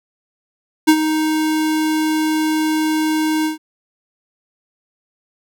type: tone with ADSR envelope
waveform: square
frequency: 312 Hz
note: D#4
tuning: 5 cents sharp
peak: -6 dBFS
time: 0.87-3.58 s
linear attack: 18 ms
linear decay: 66 ms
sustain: -10 dB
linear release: 130 ms
effects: none